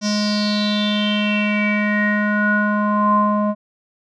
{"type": "tone with low-pass filter sweep", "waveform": "square", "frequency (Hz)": 208.7, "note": "G#3", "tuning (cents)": 9, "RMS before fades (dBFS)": -18, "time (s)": [0.01, 3.55], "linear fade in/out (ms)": 50, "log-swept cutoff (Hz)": [5600, 840], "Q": 8.7, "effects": []}